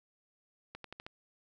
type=accelerating click train; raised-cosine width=0.3 ms; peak=-28 dBFS; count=5; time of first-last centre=0.75-1.065 s; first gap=93 ms; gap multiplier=0.89; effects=none